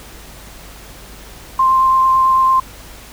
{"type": "tone with vibrato", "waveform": "sine", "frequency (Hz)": 1050, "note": "C6", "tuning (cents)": 6, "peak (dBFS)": -9, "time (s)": [1.59, 2.6], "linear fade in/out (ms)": 5, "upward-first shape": "triangle", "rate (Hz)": 9, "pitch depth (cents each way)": 9, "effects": ["added 50 Hz sine -39 dBFS peak until 3.12 s", "pink hiss -38 dBFS RMS until 3.12 s"]}